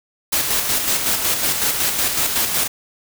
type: noise with tremolo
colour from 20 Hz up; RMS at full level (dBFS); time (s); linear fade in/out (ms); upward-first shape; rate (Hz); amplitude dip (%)
white; -18; 0.32-2.68; 10; square; 5.4; 40
effects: none